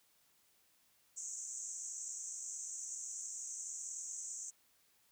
white band-pass noise, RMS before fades -45 dBFS, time 1.16-4.51 s, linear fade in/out 20 ms, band 6100 to 7900 Hz, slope 96 dB/octave, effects white hiss -72 dBFS RMS until 5.11 s

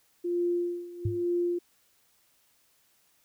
sine tone with tremolo, 349.2 Hz, F4, in tune, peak -24 dBFS, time 0.24-1.59 s, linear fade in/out 10 ms, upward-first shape sine, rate 1.1 Hz, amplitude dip 85%
sine tone with exponential decay, 103.83 Hz, G#2, in tune, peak -22 dBFS, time 1.05-1.25 s, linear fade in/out 5 ms, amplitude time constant 43 ms
effects white hiss -67 dBFS RMS until 3.24 s

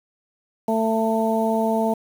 harmonic tone, 222.8 Hz, A3, 22 cents sharp, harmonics 1 / 2 / 3 / 4, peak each -22 / -25 / -23 / -26 dBFS, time 0.68-1.94 s, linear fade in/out 5 ms, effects 7-bit

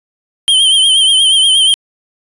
square tone with vibrato, 3136 Hz, G7, in tune, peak -7 dBFS, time 0.48-1.74 s, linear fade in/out 0 ms, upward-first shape triangle, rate 8.4 Hz, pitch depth 74 cents each way, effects resampled to 24000 Hz

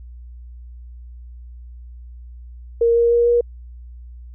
sine tone with pitch steps, 466.2 / 469.7 / 473.3 / 476.8 Hz, A#4 / A#4 / A#4 / A#4, 0 / +13 / +26 / +39 cents, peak -12 dBFS, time 2.81-3.41 s, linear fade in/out 5 ms, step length 150 ms, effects added 60 Hz sine -35 dBFS peak until 4.34 s

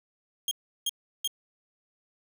sawtooth tone bursts, 3237 Hz, G#7, 45 cents flat, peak -23 dBFS, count 3, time 0.48-1.276 s, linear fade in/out 2 ms, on 32 ms, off 350 ms, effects none

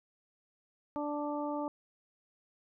harmonic tone, 293.7 Hz, D4, in tune, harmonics 1 / 2 / 3 / 4, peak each -36 / -38 / -39 / -44 dBFS, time 0.96-1.68 s, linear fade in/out 0 ms, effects none

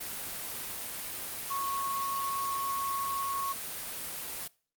sine tone in noise, 1100 Hz, C#6, 14 cents flat, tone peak -31 dBFS, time 1.5-3.53 s, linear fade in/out 10 ms, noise white, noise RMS -38 dBFS, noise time 0-4.48 s, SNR +4 dB, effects noise-tail reverb RT60 0.4 s tail -22 dB re dry + Opus 32 kbps

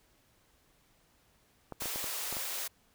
clicks, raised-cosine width 1 ms, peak -26 dBFS, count 7, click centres 1.723 / 1.821 / 1.857 / 1.959 / 2.042 / 2.326 / 2.368 s
white high-pass noise, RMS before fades -37 dBFS, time 1.8-2.68 s, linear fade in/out 10 ms, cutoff 410 Hz, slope 24 dB/octave
effects pink hiss -68 dBFS RMS until 2.94 s

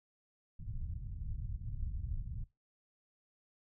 pink low-pass noise, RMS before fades -40 dBFS, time 0.59-2.44 s, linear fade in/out 10 ms, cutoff 120 Hz, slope 24 dB/octave, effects noise-tail reverb RT60 0.2 s tail -18 dB re dry

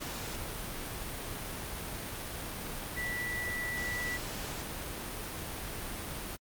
sine tone in noise, 1961 Hz, B6, 13 cents flat, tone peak -34 dBFS, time 2.96-4.18 s, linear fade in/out 20 ms, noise pink, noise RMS -39 dBFS, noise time 0-6.37 s, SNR +2 dB, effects Opus 48 kbps

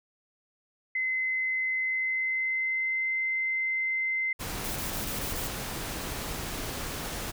sine tone with pitch glide, 2050 to 2071 Hz, C7 to C7, -36 to -18 cents, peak -26 dBFS, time 0.95-4.33 s, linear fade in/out 5 ms, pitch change +18 cents, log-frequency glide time 1.83-3.14 s
pink noise, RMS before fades -35 dBFS, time 4.39-7.32 s, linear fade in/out 20 ms
blue noise bursts, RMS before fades -37 dBFS, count 6, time 4.64-5.475 s, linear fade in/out 2 ms, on 120 ms, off 23 ms
effects none

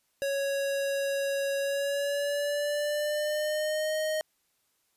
square tone with pitch glide, 554.4 to 622.3 Hz, C#5 to D#5, 0 to 0 cents, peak -28 dBFS, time 0.22-4.21 s, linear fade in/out 0 ms, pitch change +200 cents, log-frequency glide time 1.59-3.95 s, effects white hiss -73 dBFS RMS until 4.96 s + resampled to 32000 Hz

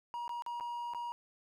triangle tone with dropouts, 953 Hz, A#5, 38 cents sharp, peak -35 dBFS, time 0.14-1.12 s, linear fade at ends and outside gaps 0 ms, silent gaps 0.279-0.293 / 0.422-0.463 / 0.599-0.608 / 0.936-0.947 s, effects none

